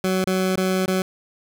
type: tone with dropouts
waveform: 20% pulse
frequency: 187.1 Hz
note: F#3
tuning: 20 cents sharp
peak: -14 dBFS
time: 0.04-1.02 s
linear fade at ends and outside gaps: 2 ms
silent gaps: 0.243-0.271 / 0.558-0.575 / 0.859-0.879 s
effects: none